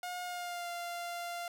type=tone with pitch glide; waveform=sawtooth; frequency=717 to 694.2 Hz; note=F5 to F5; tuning=+45 to -11 cents; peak=-34 dBFS; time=0.03-1.48 s; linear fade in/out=2 ms; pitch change=-56 cents; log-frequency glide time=0.24-0.69 s; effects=none

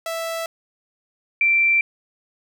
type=tone pair in turn; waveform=sawtooth / sine; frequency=659.3 / 2349 Hz; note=E5 / D7; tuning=0 / 0 cents; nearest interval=octave + minor seventh; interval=2200 cents; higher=second; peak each=-21 / -14 dBFS; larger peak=second; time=0.06-0.46 / 1.41-1.81 s; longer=neither; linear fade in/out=2 ms; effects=none

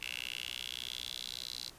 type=tone with high-pass filter sweep; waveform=10% pulse; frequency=61.74 Hz; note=B1; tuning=in tune; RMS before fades=-42 dBFS; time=0.01-1.7 s; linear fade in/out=10 ms; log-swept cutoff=2600 to 4200 Hz; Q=5.3; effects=pink hiss -57 dBFS RMS until 1.78 s + resampled to 32000 Hz

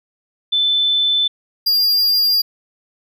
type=tone pair in turn; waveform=sine / square; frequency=3520 / 4802 Hz; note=A7 / D8; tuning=0 / +38 cents; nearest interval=perfect fourth; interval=538 cents; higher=second; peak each=-13 dBFS; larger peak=neither; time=0.52-1.28 / 1.66-2.42 s; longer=neither; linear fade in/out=10 ms; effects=none

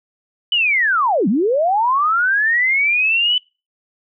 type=linear two-way sweep; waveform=sine; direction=down then up; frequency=3015 to 175.8 to 3015 Hz; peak=-13 dBFS; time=0.52-3.38 s; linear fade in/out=2 ms; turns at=1.28 s; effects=noise-tail reverb RT60 0.3 s tail -26 dB re dry

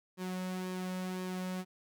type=tone with flanger; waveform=sawtooth; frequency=184.2 Hz; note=F#3; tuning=7 cents flat; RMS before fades=-38 dBFS; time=0.17-1.65 s; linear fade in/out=50 ms; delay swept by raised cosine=1.4 to 2.6 ms; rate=1.9 Hz; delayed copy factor=-0.5; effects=none

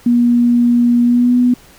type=tone with pitch glide; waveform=sine; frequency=239.9 to 246.5 Hz; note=A#3 to B3; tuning=+50 to -3 cents; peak=-8 dBFS; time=0.06-1.54 s; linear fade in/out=5 ms; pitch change=+47 cents; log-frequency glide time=1.03-1.36 s; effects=pink hiss -44 dBFS RMS until 1.78 s

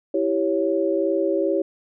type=chord; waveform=sine; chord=C# diminished; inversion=first; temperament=equal; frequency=329.6 / 392 / 554.4 Hz; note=E4 / G4 / C#5; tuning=0 / 0 / 0 cents; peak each=-23 dBFS; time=0.14-1.62 s; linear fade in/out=5 ms; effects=none

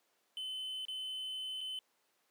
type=tone with dropouts; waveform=triangle; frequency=3044 Hz; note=F#7; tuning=48 cents sharp; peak=-37 dBFS; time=0.37-1.79 s; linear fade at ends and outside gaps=1 ms; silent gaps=0.852-0.883 / 1.608-1.612 s; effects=pink hiss -75 dBFS RMS until 2.3 s + high-pass 400 Hz 12 dB/octave

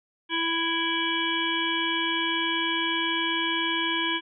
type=harmonic tone; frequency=330.8 Hz; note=E4; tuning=6 cents sharp; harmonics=1 / 3 / 5 / 7 / 9 / 10; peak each=-31 / -31 / -31 / -31 / -31 / -31 dBFS; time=0.29-4.21 s; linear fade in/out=50 ms; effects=none

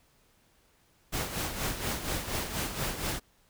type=noise with tremolo; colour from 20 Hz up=pink; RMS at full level=-31 dBFS; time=1.12-3.2 s; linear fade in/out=20 ms; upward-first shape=sine; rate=4.2 Hz; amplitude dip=60%; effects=pink hiss -66 dBFS RMS until 3.49 s

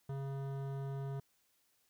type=tone with hard clipping; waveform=sine; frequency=137.1 Hz; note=C#3; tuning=19 cents flat; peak=-40 dBFS; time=0.09-1.2 s; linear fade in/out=5 ms; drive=15 dB; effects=white hiss -75 dBFS RMS until 1.89 s

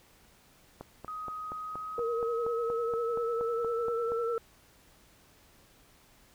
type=click train; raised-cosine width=1 ms; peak=-27 dBFS; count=15; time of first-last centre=0.81-4.12 s; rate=4.23 Hz
type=tone with pitch glide; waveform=sine; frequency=1256 to 1330.7 Hz; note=D#6 to E6; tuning=+16 to +16 cents; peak=-36 dBFS; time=1.08-4.38 s; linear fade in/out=0 ms; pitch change=+100 cents; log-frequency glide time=1.6-4.12 s
type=tone with vibrato; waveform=sine; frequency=466.2 Hz; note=A#4; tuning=in tune; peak=-29 dBFS; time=1.98-4.38 s; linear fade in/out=2 ms; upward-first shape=sine; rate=10 Hz; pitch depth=45 cents each way
effects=pink hiss -61 dBFS RMS until 6.34 s

